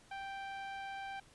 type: tone with low-pass filter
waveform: sawtooth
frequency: 784 Hz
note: G5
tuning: in tune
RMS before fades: -44 dBFS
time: 0.11-1.2 s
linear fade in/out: 5 ms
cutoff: 2700 Hz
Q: 0.99
effects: pink hiss -63 dBFS RMS until 1.34 s + resampled to 24000 Hz